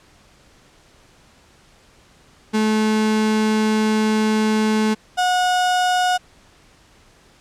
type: tone pair in turn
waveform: 35% pulse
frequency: 216.4 / 727.9 Hz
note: A3 / F#5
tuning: -29 / -29 cents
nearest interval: octave + major sixth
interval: 2100 cents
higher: second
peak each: -14 dBFS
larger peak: neither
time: 2.53-4.95 / 5.17-6.18 s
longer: first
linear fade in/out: 20 ms
effects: pink hiss -52 dBFS RMS until 7.4 s + low-pass 8000 Hz 12 dB/octave

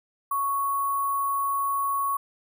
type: tone with sample-and-hold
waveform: sine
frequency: 1108.7 Hz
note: C#6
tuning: in tune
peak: -23 dBFS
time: 0.31-2.17 s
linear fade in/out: 5 ms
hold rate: 11025 Hz
effects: none

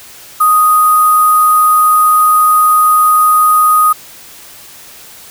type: tone with sample-and-hold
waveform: sine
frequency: 1244.5 Hz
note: D#6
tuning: in tune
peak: -5 dBFS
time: 0.4-3.93 s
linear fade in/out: 10 ms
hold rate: 11025 Hz
effects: white hiss -35 dBFS RMS until 5.3 s

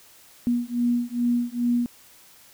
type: beating tone pair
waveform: sine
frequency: 239.5 / 241.9 Hz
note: A#3 / B3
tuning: +47 / -36 cents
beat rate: 2.4 Hz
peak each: -24 dBFS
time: 0.47-1.86 s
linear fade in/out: 0 ms
effects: white hiss -52 dBFS RMS until 2.53 s

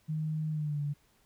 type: tone with pitch glide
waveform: sine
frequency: 155.56 to 145.14 Hz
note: D#3 to D3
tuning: 0 to -20 cents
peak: -30 dBFS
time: 0.08-0.94 s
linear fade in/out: 20 ms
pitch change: -120 cents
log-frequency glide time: 0.5-0.81 s
effects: pink hiss -68 dBFS RMS until 1.25 s

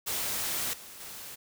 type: noise with level steps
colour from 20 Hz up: white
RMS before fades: -32 / -47 / -43 dBFS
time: 0.06-1.36 s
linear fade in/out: 20 ms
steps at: 0.73 / 1 s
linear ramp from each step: 5 ms
effects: none

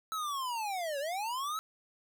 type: linear two-way sweep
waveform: square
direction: down then up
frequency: 1318 to 541 to 1318 Hz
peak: -34 dBFS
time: 0.12-1.59 s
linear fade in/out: 0 ms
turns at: 0.99 s
effects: 12-bit

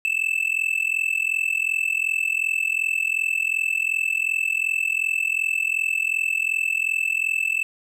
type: tone with amplitude modulation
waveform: triangle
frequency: 2637 Hz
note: E7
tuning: in tune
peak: -15 dBFS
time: 0.05-7.63 s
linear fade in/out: 0 ms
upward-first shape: sine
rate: 42.7 Hz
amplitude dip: 90%
effects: none

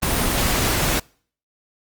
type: noise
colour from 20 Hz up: pink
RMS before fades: -20 dBFS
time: 0.02-1 s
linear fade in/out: 10 ms
effects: noise-tail reverb RT60 0.5 s tail -26 dB re dry + Opus 24 kbps

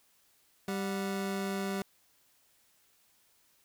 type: tone pair together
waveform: 25% pulse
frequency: 196 / 737.2 Hz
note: G3 / F#5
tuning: 0 / -7 cents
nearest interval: octave + major seventh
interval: 2293 cents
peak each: -29 / -38 dBFS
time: 0.68-1.82 s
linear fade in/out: 2 ms
effects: white hiss -68 dBFS RMS until 3.64 s

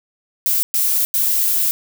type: noise bursts at uneven times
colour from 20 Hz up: violet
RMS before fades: -17 dBFS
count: 3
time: 0.46-0.63 / 0.74-1.05 / 1.14-1.71 s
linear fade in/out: 0 ms
effects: none

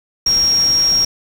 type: tone in noise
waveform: sine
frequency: 5588 Hz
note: F8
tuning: in tune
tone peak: -11 dBFS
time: 0.26-1.05 s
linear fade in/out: 5 ms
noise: pink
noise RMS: -29 dBFS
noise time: 0.26-1.05 s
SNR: +15 dB
effects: none

